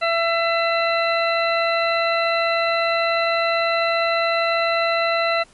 harmonic tone, 670 Hz, E5, 28 cents sharp, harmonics 1 / 2 / 3 / 4 / 6, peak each -20 / -23 / -25 / -26 / -28 dBFS, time 0.01-5.44 s, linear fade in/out 20 ms, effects pink hiss -52 dBFS RMS until 5.53 s + MP3 48 kbps

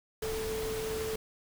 sine tone in noise, 440 Hz, A4, in tune, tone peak -33 dBFS, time 0.22-1.16 s, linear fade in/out 5 ms, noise pink, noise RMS -39 dBFS, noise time 0.22-1.16 s, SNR +3 dB, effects none

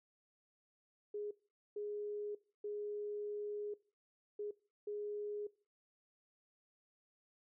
sine tone bursts at uneven times, 415.3 Hz, G#4, in tune, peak -39 dBFS, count 5, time 1.14-1.31 / 1.76-2.35 / 2.64-3.74 / 4.39-4.51 / 4.87-5.47 s, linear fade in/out 5 ms, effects noise-tail reverb RT60 0.4 s tail -21 dB re dry

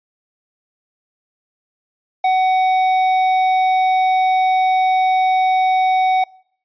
sine tone with tanh clipping, 750 Hz, F#5, 23 cents sharp, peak -14 dBFS, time 2.24-6.24 s, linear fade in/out 5 ms, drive 10 dB, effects noise-tail reverb RT60 0.6 s tail -24 dB re dry + resampled to 11025 Hz

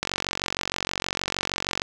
click train, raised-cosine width 0.2 ms, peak -7 dBFS, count 84, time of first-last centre 0.03-1.819 s, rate 46.4 Hz, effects none

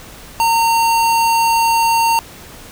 square tone, 917 Hz, A#5, 29 cents flat, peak -12 dBFS, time 0.4-2.19 s, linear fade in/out 0 ms, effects pink hiss -37 dBFS RMS until 2.71 s

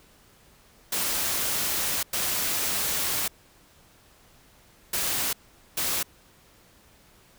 white noise bursts at uneven times, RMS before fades -27 dBFS, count 4, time 0.92-2.03 / 2.13-3.28 / 4.93-5.33 / 5.77-6.03 s, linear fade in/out 5 ms, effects pink hiss -57 dBFS RMS until 7.38 s

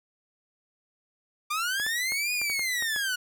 sawtooth linear two-way sweep, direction up then down, 1174.7 to 2488 to 1448 Hz, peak -23 dBFS, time 1.5-3.16 s, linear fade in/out 10 ms, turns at 2.33 s
clicks, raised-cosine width 0.5 ms, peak -24 dBFS, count 8, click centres 1.799 / 1.865 / 2.121 / 2.416 / 2.499 / 2.594 / 2.824 / 2.962 s
effects none

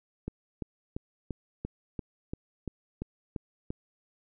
click train, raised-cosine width 3 ms, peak -21 dBFS, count 11, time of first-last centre 0.28-3.705 s, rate 2.92 Hz, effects none

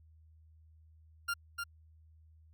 40% pulse tone with echo, 1396.9 Hz, F6, in tune, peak -31 dBFS, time 1.28-1.34 s, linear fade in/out 10 ms, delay 300 ms, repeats 1, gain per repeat -4 dB, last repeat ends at 1.64 s, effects added 79 Hz sine -58 dBFS peak until 2.53 s

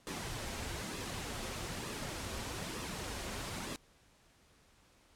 pink noise with flanger, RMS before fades -41 dBFS, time 0.07-3.76 s, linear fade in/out 0 ms, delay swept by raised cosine 1.3 to 6.8 ms, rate 1.1 Hz, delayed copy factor -0.5, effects pink hiss -66 dBFS RMS until 5.15 s + low-pass 10000 Hz 12 dB/octave

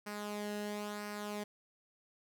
sawtooth tone with flanger, 207.7 Hz, G#3, in tune, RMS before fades -41 dBFS, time 0.06-1.44 s, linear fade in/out 10 ms, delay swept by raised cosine 0.28 to 0.88 ms, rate 0.99 Hz, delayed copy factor -0.55, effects none

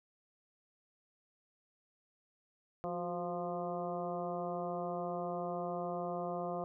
harmonic tone with a mistuned harmonic, 174.61 Hz, F3, in tune, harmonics 1 / 2 / 3 / 4 / 5 / 6 / 7, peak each -43 / -43 / -41 / -40 / -53 / -47 / -49 dBFS, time 2.84-6.64 s, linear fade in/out 0 ms, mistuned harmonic 2, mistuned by +57 cents, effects none

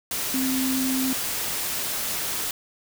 sine tone in noise, 261.6 Hz, C4, in tune, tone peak -23 dBFS, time 0.34-1.13 s, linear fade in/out 2 ms, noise white, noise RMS -28 dBFS, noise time 0.11-2.51 s, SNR +2 dB, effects none

